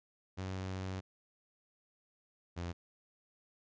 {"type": "tone pair in turn", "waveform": "sawtooth", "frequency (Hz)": [94.2, 86.75], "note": ["F#2", "F2"], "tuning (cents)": [32, -11], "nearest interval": "minor second", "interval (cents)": 143, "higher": "first", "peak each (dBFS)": [-34, -34], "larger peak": "neither", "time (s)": [[0.37, 1.01], [2.56, 2.73]], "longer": "first", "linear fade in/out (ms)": 20, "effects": ["resampled to 16000 Hz"]}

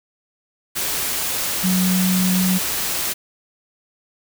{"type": "tone in noise", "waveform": "sine", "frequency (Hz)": 184.7, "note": "F#3", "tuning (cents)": -3, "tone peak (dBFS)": -16, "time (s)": [1.63, 2.59], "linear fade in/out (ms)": 20, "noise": "white", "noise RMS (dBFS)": -23, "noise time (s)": [0.75, 3.14], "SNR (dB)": 4, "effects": []}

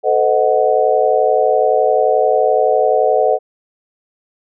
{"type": "chord", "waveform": "sine", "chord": "A diminished seventh", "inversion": "none", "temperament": "equal with one note detuned", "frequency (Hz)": [440, 511.6, 622.3, 740], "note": ["A4", "C5", "Eb5", "Gb5"], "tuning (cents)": [0, -39, 0, 0], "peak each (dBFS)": -16, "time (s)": [0.03, 3.39], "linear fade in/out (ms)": 50, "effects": []}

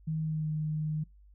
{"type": "tone with pitch glide", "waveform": "sine", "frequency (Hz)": [157.7, 154.01], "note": ["D#3", "D#3"], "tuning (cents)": [24, -17], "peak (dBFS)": -29, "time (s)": [0.07, 1.04], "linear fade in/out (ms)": 10, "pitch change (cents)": -41, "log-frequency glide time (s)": [0.21, 0.5], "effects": ["noise-tail reverb RT60 0.2 s tail -25 dB re dry", "added 50 Hz sine -54 dBFS peak until 1.34 s"]}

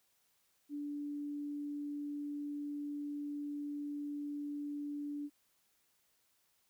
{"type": "tone", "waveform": "sine", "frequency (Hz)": 290.7, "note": "D4", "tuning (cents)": -18, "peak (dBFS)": -38, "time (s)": [0.69, 5.3], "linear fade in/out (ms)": 50, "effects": ["white hiss -75 dBFS RMS until 6.69 s"]}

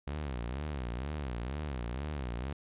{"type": "tone with vibrato", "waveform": "sawtooth", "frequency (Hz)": 66.6, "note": "C2", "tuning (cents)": 31, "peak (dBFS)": -31, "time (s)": [0.07, 2.53], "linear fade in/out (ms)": 5, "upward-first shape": "sine", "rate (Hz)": 2.1, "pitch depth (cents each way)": 240, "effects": ["resampled to 8000 Hz"]}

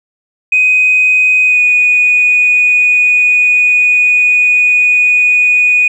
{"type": "tone with pitch glide", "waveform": "sine", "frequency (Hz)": [2505, 2473], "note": ["D#7", "D#7"], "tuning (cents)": [11, -11], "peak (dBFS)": -5, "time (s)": [0.52, 5.88], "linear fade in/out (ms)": 5, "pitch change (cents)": -22, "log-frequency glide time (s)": [1.46, 1.61], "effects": ["tanh soft clip ceiling -1 dBFS"]}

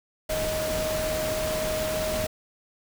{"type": "tone in noise", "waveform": "sine", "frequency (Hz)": 625, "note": "D#5", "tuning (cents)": 8, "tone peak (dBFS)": -27, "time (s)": [0.29, 2.27], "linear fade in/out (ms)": 10, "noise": "pink", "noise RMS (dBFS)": -31, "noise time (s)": [0.29, 2.27], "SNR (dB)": 1, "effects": []}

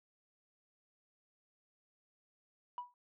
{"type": "tone with exponential decay", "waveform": "sine", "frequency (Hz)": 979, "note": "B5", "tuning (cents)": -15, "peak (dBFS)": -34, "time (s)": [2.78, 2.94], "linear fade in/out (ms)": 1, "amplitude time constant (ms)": 33, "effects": ["tanh soft clip ceiling -35 dBFS"]}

